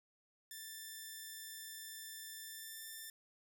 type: tone with pitch glide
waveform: 5% pulse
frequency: 1771 to 1782.3 Hz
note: A6 to A6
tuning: +11 to +22 cents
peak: -37 dBFS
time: 0.51-3.1 s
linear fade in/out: 2 ms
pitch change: +11 cents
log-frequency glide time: 2.4-2.89 s
effects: none